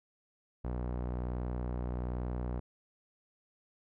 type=tone with low-pass filter; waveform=sawtooth; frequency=61.2 Hz; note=B1; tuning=15 cents flat; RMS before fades=-36 dBFS; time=0.64-2.6 s; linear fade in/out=10 ms; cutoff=930 Hz; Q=0.84; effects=none